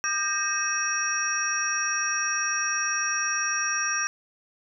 sine tone cluster, 1208 / 1578 / 1858 / 2562 / 5670 Hz, D6 / G6 / A#6 / E7 / F8, +48 / +11 / -6 / -50 / +25 cents, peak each -31 / -29 / -34 / -33 / -28 dBFS, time 0.04-4.07 s, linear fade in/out 0 ms, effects none

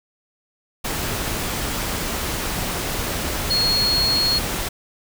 sine tone in noise, 4307 Hz, C8, 49 cents sharp, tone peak -17 dBFS, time 3.5-4.39 s, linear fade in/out 10 ms, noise pink, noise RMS -25 dBFS, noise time 0.84-4.69 s, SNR +5 dB, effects none

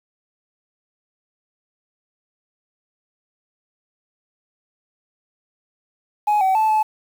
sine tone with pitch steps, 838 / 761 / 873 / 864 Hz, G#5 / F#5 / A5 / A5, +15 / +48 / -14 / -32 cents, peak -12 dBFS, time 6.27-6.83 s, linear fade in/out 10 ms, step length 140 ms, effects tanh soft clip ceiling -13 dBFS + 7-bit

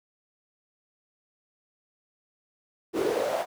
brown noise with high-pass filter sweep, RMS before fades -27 dBFS, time 2.93-3.46 s, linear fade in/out 50 ms, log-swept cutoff 350 to 720 Hz, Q 5.5, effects none

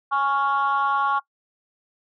sine chord, Db major, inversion second, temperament equal, 830.6 / 1108.7 / 1396.9 Hz, Ab5 / Db6 / F6, 0 / 0 / 0 cents, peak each -23 / -20 / -25 dBFS, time 0.11-1.2 s, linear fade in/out 20 ms, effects noise-tail reverb RT60 0.1 s tail -21 dB re dry + tanh soft clip ceiling -14 dBFS

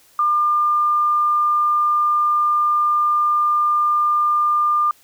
sine tone, 1200 Hz, D6, 37 cents sharp, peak -14 dBFS, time 0.19-4.91 s, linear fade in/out 2 ms, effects white hiss -53 dBFS RMS until 5.03 s

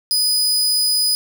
sawtooth tone, 4978 Hz, D#8, in tune, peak -12 dBFS, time 0.11-1.15 s, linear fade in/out 0 ms, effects none

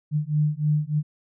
sine beating tone pair, 149 / 152.3 Hz, D3 / D#3, +25 / -37 cents, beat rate 3.3 Hz, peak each -23 dBFS, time 0.11-1.03 s, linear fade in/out 50 ms, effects none

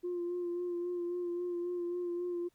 sine tone with vibrato, 351.1 Hz, F4, 9 cents sharp, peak -32 dBFS, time 0.03-2.49 s, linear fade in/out 20 ms, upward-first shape sine, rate 3.7 Hz, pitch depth 25 cents each way, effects tanh soft clip ceiling -30 dBFS + pink hiss -74 dBFS RMS until 2.54 s

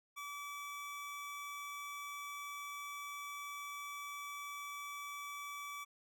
25% pulse tone, 1151 Hz, D6, 35 cents flat, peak -40 dBFS, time 0.16-5.85 s, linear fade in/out 20 ms, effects none

